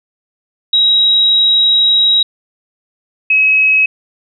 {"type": "tone pair in turn", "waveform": "sine", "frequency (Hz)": [3833, 2558], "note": ["A#7", "D#7"], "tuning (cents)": [47, 47], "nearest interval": "perfect fifth", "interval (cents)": 700, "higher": "first", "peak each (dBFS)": -7, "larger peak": "neither", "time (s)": [[0.73, 2.23], [3.3, 3.86]], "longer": "first", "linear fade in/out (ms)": 5, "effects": []}